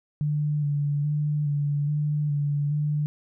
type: tone with vibrato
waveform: sine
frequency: 146.83 Hz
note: D3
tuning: in tune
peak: -22 dBFS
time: 0.21-3.06 s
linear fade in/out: 0 ms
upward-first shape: square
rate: 1.2 Hz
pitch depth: 24 cents each way
effects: none